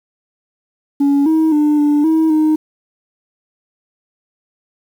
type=tone with pitch steps; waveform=sine; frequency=282.3 / 318 / 298.3 / 293.8 / 319.7 / 310.1 Hz; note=C#4 / D#4 / D4 / D4 / D#4 / D#4; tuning=+32 / +38 / +27 / +1 / +47 / -6 cents; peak=-7 dBFS; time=1-2.56 s; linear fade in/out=10 ms; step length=260 ms; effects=tanh soft clip ceiling -9 dBFS + 7-bit